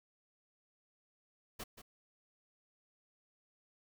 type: noise with echo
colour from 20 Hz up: pink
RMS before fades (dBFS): -44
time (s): 1.59-1.64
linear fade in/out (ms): 10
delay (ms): 180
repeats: 1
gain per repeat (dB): -10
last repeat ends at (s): 1.82
effects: none